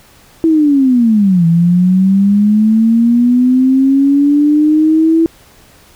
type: linear two-way sweep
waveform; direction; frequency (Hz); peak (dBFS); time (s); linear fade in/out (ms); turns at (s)
sine; down then up; 330 to 164.81 to 330; -6; 0.44-5.26; 0; 1.46
effects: pink hiss -44 dBFS RMS until 5.95 s